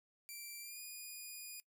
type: tone with pitch glide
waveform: 5% pulse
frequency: 2349 to 2456 Hz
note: D7 to D#7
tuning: 0 to -23 cents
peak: -38 dBFS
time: 0.29-1.6 s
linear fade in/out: 0 ms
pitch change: +77 cents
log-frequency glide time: 0.61-0.8 s
effects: noise-tail reverb RT60 0.1 s tail -20 dB re dry